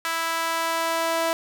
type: tone with high-pass filter sweep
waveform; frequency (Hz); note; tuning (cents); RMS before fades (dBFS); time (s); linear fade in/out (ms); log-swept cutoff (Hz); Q
sawtooth; 329.6; E4; 0; -25; 0.05-1.33; 0; 1300 to 660; 1.6
effects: none